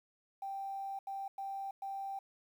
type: tone bursts at uneven times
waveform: triangle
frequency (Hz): 784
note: G5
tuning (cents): 0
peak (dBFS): -34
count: 4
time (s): 0.42-0.99 / 1.07-1.28 / 1.38-1.71 / 1.82-2.19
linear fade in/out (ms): 5
effects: tanh soft clip ceiling -36 dBFS + 11-bit